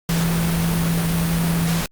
sine tone in noise, 167.1 Hz, E3, 24 cents sharp, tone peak -18 dBFS, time 0.09-1.81 s, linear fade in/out 2 ms, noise pink, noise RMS -25 dBFS, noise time 0.09-1.86 s, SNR +4 dB, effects Opus 48 kbps

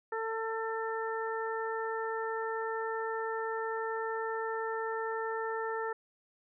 harmonic tone, 447.4 Hz, A4, 29 cents sharp, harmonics 1 / 2 / 3 / 4, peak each -35 / -38 / -40 / -41 dBFS, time 0.12-5.93 s, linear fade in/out 5 ms, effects none

